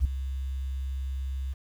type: tone with ADSR envelope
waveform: sine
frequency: 66.5 Hz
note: C2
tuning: 29 cents sharp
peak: -15 dBFS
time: 0-1.54 s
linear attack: 49 ms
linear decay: 5 ms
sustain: -14 dB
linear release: 16 ms
effects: tanh soft clip ceiling -16 dBFS + 9-bit